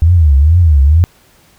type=tone with vibrato; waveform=sine; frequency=77.78 Hz; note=D#2; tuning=in tune; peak=-4 dBFS; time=0.02-1.04 s; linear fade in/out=0 ms; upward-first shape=triangle; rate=2.2 Hz; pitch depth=270 cents each way; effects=pink hiss -48 dBFS RMS until 1.58 s